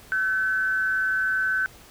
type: tone with frequency modulation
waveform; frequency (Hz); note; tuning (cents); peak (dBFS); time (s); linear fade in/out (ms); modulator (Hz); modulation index
sine; 1524; G6; -49; -21; 0.12-1.66; 0; 183; 0.39
effects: pink hiss -49 dBFS RMS until 1.9 s